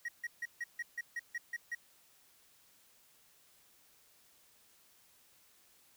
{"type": "tone bursts", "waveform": "triangle", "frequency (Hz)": 1894, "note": "A#6", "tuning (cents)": 27, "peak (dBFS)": -34, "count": 10, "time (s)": [0.05, 1.75], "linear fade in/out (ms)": 5, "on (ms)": 35, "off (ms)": 150, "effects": ["white hiss -66 dBFS RMS until 5.96 s"]}